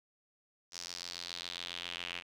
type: tone with band-pass filter sweep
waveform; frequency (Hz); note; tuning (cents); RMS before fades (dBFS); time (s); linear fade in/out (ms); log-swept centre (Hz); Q
square; 43.65; F1; 0; -43; 0.71-2.23; 50; 5600 to 2700; 3.2
effects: none